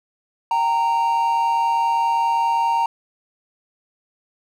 triangle tone pair together, 780 / 925 Hz, G5 / A#5, -9 / -14 cents, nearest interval minor third, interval 295 cents, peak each -23 / -15 dBFS, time 0.51-2.86 s, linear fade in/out 2 ms, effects none

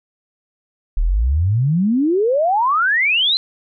sine exponential sweep, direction up, 35.17 to 4170 Hz, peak -13 dBFS, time 0.97-3.37 s, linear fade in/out 0 ms, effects none

